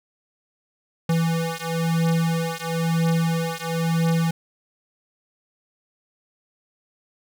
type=beating tone pair; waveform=square; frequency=164.81 / 165.81 Hz; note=E3 / E3; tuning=0 / +10 cents; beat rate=1 Hz; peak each=-24 dBFS; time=1.09-4.31 s; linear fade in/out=5 ms; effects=none